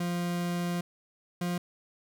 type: tone pair in turn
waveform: 40% pulse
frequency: 174.61 / 175.82 Hz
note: F3 / F3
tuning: 0 / +12 cents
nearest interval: unison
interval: 12 cents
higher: second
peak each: -28 dBFS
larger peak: neither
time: 0-0.81 / 1.41-1.58 s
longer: first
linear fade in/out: 5 ms
effects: none